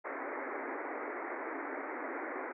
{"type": "band-pass noise", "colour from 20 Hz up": "pink", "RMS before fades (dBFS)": -40, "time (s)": [0.04, 2.53], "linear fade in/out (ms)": 20, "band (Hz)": [260, 2200], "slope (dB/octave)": 96, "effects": []}